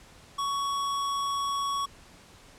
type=tone; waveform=square; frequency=1118 Hz; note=C#6; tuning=14 cents sharp; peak=-28 dBFS; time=0.38-1.86 s; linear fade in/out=10 ms; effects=pink hiss -53 dBFS RMS until 2.58 s + low-pass 9000 Hz 12 dB/octave